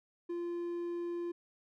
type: tone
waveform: triangle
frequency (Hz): 345.7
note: F4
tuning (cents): -18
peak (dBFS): -33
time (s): 0.29-1.32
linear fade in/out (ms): 10
effects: none